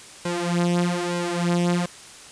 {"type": "tone with flanger", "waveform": "sawtooth", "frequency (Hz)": 174.61, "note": "F3", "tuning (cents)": 0, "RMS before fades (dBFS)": -23, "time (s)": [0.25, 1.86], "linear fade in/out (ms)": 5, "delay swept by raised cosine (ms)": [2, 6.1], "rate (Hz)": 1.1, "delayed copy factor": 0.85, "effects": ["white hiss -43 dBFS RMS until 2.31 s", "resampled to 22050 Hz"]}